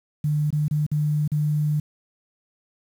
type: tone with dropouts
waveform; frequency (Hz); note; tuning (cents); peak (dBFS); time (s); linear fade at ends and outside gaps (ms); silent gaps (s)
sine; 149.9; D3; +36; -19; 0.24-1.8; 5; 0.505-0.526 / 0.682-0.71 / 0.865-0.915 / 1.278-1.317
effects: 8-bit